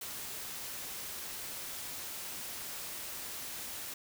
white noise, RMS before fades -42 dBFS, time 0.01-3.94 s, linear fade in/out 5 ms, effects none

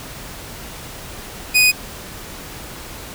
sawtooth tone, 2489 Hz, D#7, in tune, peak -7 dBFS, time 1.54-1.72 s, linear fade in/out 20 ms, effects pink hiss -34 dBFS RMS until 3.14 s

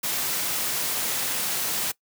white noise with amplitude modulation, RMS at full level -25 dBFS, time 0.03-1.92 s, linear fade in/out 10 ms, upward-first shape sine, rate 285 Hz, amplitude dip 40%, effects noise-tail reverb RT60 0.1 s tail -21 dB re dry + high-pass 100 Hz 12 dB/octave

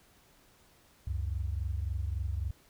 sine tone pair together, 68.8 / 92.42 Hz, C#2 / F#2, -12 / -1 cents, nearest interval perfect fourth, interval 511 cents, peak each -32 / -34 dBFS, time 1.07-2.51 s, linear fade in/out 5 ms, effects tanh soft clip ceiling -23 dBFS + pink hiss -63 dBFS RMS until 2.69 s

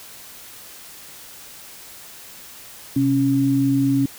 sine tone pair together, 130.3 / 275.7 Hz, C3 / C#4, -7 / -9 cents, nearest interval octave + minor second, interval 1298 cents, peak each -22 / -16 dBFS, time 2.96-4.06 s, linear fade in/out 5 ms, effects white hiss -41 dBFS RMS until 4.18 s

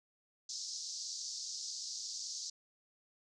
pink band-pass noise, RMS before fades -43 dBFS, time 0.49-2.5 s, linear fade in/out 5 ms, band 4500 to 6700 Hz, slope 48 dB/octave, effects none

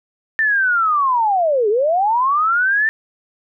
sine linear two-way sweep, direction down then up, 1800 to 398.5 to 1800 Hz, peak -13 dBFS, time 0.39-2.89 s, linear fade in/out 0 ms, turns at 1.69 s, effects none

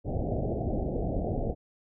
pink low-pass noise, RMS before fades -30 dBFS, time 0.04-1.55 s, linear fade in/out 50 ms, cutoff 760 Hz, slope 96 dB/octave, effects none

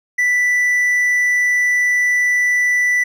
triangle tone, 1975.5 Hz, B6, in tune, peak -11 dBFS, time 0.18-3.04 s, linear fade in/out 10 ms, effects none

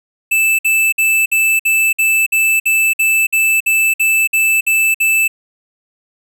square tone bursts, 2637 Hz, E7, in tune, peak -11 dBFS, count 15, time 0.31-5.28 s, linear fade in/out 10 ms, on 280 ms, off 55 ms, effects none

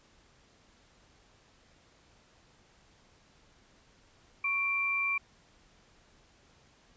sine tone pair together, 1108.7 / 2359 Hz, C#6 / D7, 0 / +7 cents, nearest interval octave + minor second, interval 1307 cents, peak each -37 / -28 dBFS, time 4.44-5.18 s, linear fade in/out 5 ms, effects pink hiss -63 dBFS RMS until 6.96 s + resampled to 16000 Hz

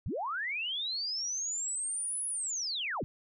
sine linear two-way sweep, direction up then down, 53 to 10450 to 53 Hz, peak -32 dBFS, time 0.06-3.04 s, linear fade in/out 0 ms, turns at 2.26 s, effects none

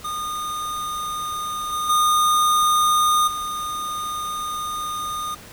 square tone with level steps, 1224 Hz, D#6, 29 cents flat, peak -26 / -23 / -16 / -26 dBFS, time 0.04-5.35 s, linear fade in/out 10 ms, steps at 1.72 / 1.89 / 3.27 s, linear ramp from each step 10 ms, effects pink hiss -42 dBFS RMS until 5.52 s

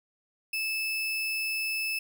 35% pulse tone, 2620 Hz, E7, 11 cents flat, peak -27 dBFS, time 0.53-1.99 s, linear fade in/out 5 ms, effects none

